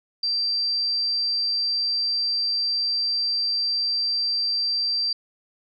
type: tone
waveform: sine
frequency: 4699 Hz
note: D8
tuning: in tune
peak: -21 dBFS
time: 0.23-5.13 s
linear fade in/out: 5 ms
effects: none